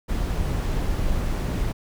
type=noise; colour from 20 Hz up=brown; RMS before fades=-24 dBFS; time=0.08-1.73 s; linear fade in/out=20 ms; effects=none